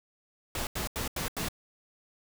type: noise bursts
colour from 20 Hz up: pink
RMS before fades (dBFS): -33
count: 5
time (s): 0.55-1.486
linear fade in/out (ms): 2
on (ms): 120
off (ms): 84
effects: none